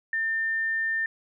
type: tone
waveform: sine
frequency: 1800 Hz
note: A6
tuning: 39 cents sharp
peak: -24 dBFS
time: 0.13-1.06 s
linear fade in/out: 2 ms
effects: none